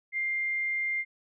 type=tone; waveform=sine; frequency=2100 Hz; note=C7; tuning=6 cents sharp; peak=-27 dBFS; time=0.12-1.05 s; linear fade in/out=50 ms; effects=none